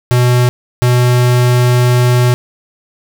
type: tone bursts at uneven times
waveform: square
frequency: 123.47 Hz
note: B2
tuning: in tune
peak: -8 dBFS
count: 2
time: 0.11-0.49 / 0.82-2.34 s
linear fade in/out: 0 ms
effects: none